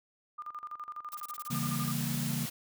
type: tone with tremolo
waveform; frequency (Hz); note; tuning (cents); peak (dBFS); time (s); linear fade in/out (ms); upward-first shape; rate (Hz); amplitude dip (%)
sine; 1208; D6; +48; -37; 0.38-1.92; 10; square; 12; 80
type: noise bursts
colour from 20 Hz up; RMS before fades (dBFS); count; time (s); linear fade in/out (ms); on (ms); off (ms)
blue; -44; 7; 1.12-1.476; 0; 26; 29
type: noise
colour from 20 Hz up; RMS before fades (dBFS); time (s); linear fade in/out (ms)
white; -39; 1.5-2.5; 10
type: chord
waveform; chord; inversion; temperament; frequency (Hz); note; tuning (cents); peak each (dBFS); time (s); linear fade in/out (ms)
sine; C# diminished seventh; none; equal; 138.59 / 164.81 / 196 / 233.1; C#3 / E3 / G3 / Bb3; 0 / 0 / 0 / 0; -35 / -37 / -41 / -36; 1.5-2.46; 10
effects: none